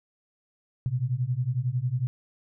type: beating tone pair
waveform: sine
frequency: 119.5 / 130.5 Hz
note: A#2 / C3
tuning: +43 / -4 cents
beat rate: 11 Hz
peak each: -28 / -27 dBFS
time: 0.86-2.07 s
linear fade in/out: 0 ms
effects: none